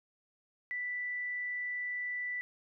sine tone, 1975.5 Hz, B6, in tune, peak -34 dBFS, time 0.71-2.41 s, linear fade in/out 0 ms, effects none

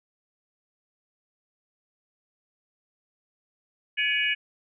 sine tone cluster, 1701 / 2258 / 2484 / 2908 Hz, G#6 / C#7 / D#7 / F#7, +41 / +31 / -3 / -31 cents, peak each -28 dBFS, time 3.97-4.35 s, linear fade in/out 20 ms, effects none

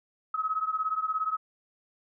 sine beating tone pair, 1273 / 1290 Hz, D#6 / E6, +39 / -38 cents, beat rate 17 Hz, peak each -29 / -31 dBFS, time 0.34-1.37 s, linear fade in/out 5 ms, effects none

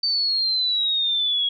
sine exponential sweep, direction down, 4594 to 3305 Hz, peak -19 dBFS, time 0.03-1.49 s, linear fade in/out 5 ms, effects none

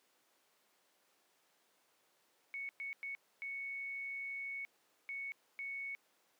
sine tone bursts at uneven times, 2217 Hz, C#7, in tune, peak -40 dBFS, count 6, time 2.54-2.69 / 2.8-2.93 / 3.03-3.15 / 3.42-4.65 / 5.09-5.32 / 5.59-5.95 s, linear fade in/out 0 ms, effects pink hiss -73 dBFS RMS until 6.39 s + high-pass 400 Hz 12 dB/octave

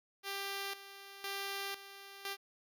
5% pulse tone with tremolo, 395.2 Hz, G4, 14 cents sharp, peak -27 dBFS, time 0.23-2.37 s, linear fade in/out 50 ms, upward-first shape square, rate 0.99 Hz, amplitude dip 75%, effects none

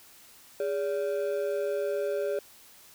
triangle ring-modulated tone, 491.4 Hz, B4, 9 cents flat, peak -22 dBFS, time 0.6-2.39 s, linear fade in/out 2 ms, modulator 81.3 Hz, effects white hiss -54 dBFS RMS until 2.94 s

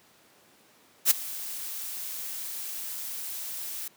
blue noise with ADSR envelope, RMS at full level -17 dBFS, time 1.05-3.88 s, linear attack 58 ms, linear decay 10 ms, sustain -19 dB, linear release 4 ms, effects pink hiss -59 dBFS RMS until 3.96 s + high-pass 200 Hz 12 dB/octave

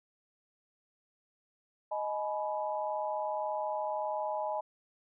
sine chord, G# minor, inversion second, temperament equal with one note detuned, 622.3 / 846.1 / 987.8 Hz, D#5 / G#5 / B5, 0 / +32 / 0 cents, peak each -35 / -35 / -39 dBFS, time 1.91-4.61 s, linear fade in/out 10 ms, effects none

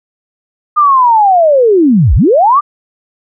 sine linear two-way sweep, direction down then up, 1227 to 42.5 to 1227 Hz, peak -4 dBFS, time 0.76-2.61 s, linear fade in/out 20 ms, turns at 2.15 s, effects none

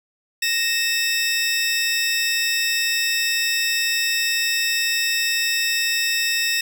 20% pulse tone pair together, 1858 / 2628 Hz, A#6 / E7, -6 / -6 cents, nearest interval tritone, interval 600 cents, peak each -17 dBFS, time 0.42-6.61 s, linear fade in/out 5 ms, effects none

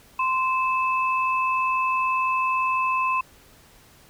sine tone pair together, 1038 / 2616 Hz, C6 / E7, -14 / -14 cents, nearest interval octave + major third, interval 1600 cents, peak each -21 / -27 dBFS, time 0.19-3.21 s, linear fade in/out 5 ms, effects pink hiss -53 dBFS RMS until 4.09 s

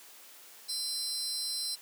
30% pulse tone cluster, 4087 / 4852 / 5400 Hz, C8 / D#8 / E8, -41 / -44 / +41 cents, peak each -32 / -38 / -34 dBFS, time 0.68-1.76 s, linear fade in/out 20 ms, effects white hiss -53 dBFS RMS until 1.81 s + high-pass 300 Hz 12 dB/octave

